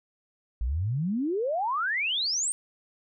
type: exponential sweep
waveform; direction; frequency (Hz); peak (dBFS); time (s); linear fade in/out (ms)
sine; up; 53.4 to 8870; -25; 0.61-2.52; 0
effects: none

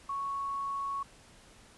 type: tone with quantisation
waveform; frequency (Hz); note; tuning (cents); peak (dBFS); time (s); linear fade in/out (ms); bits
sine; 1108.7; C#6; 0; -32; 0.09-1.03; 5; 10
effects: pink hiss -57 dBFS RMS until 1.77 s + resampled to 24000 Hz

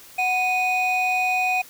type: tone pair together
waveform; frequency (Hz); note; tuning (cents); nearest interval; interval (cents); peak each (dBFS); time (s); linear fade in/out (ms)
triangle; 740 / 2485; F#5 / D#7; 0 / -3; octave + major sixth; 2097; -19; 0.18-1.62; 10
effects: tanh soft clip ceiling -14 dBFS + white hiss -46 dBFS RMS until 1.69 s

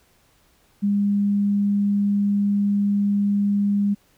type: tone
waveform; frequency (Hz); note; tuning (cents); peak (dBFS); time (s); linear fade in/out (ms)
sine; 202.5; G#3; -43; -17; 0.82-3.95; 20
effects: pink hiss -60 dBFS RMS until 4.17 s

